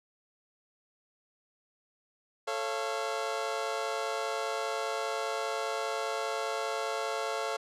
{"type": "chord", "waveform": "25% pulse", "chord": "A augmented", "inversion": "none", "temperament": "just", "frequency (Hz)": [440, 550, 687.5], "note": ["A4", "C#5", "E#5"], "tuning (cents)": [0, -14, -27], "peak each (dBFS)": -32, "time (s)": [2.47, 7.57], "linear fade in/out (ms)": 10, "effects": ["low-pass 8000 Hz 12 dB/octave"]}